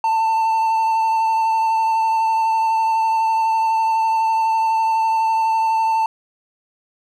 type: tone with vibrato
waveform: triangle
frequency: 892 Hz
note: A5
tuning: 23 cents sharp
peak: -13 dBFS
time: 0.04-6.06 s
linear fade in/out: 2 ms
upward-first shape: sine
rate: 12 Hz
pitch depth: 15 cents each way
effects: none